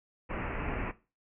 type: low-pass noise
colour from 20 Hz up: pink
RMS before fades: -35 dBFS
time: 0.29-0.92 s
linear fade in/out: 20 ms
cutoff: 2700 Hz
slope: 96 dB/octave
effects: noise-tail reverb RT60 0.3 s tail -17 dB re dry